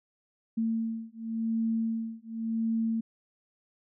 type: beating tone pair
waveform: sine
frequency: 225.2 / 226.11 Hz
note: A3 / A3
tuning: +40 / +47 cents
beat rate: 0.91 Hz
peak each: -31 dBFS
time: 0.57-3.01 s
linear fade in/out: 10 ms
effects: none